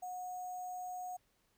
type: tone with sample-and-hold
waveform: sine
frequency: 730 Hz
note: F#5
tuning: 24 cents flat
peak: -40 dBFS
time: 0.02-1.17 s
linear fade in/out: 10 ms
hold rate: 7350 Hz
effects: pink hiss -75 dBFS RMS until 1.57 s